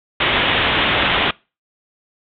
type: low-pass noise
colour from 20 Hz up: white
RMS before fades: -17 dBFS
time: 0.2-1.31 s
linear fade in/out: 5 ms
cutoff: 3600 Hz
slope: 96 dB/octave
effects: noise-tail reverb RT60 0.3 s tail -24 dB re dry